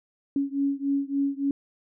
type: beating tone pair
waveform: sine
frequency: 277.2 / 280.7 Hz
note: C#4 / C#4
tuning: 0 / +22 cents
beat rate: 3.5 Hz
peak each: -26 / -27 dBFS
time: 0.36-1.51 s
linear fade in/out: 2 ms
effects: none